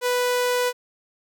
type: tone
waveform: sawtooth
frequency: 493.9 Hz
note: B4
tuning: in tune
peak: -16 dBFS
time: 0.01-0.73 s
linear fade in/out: 50 ms
effects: none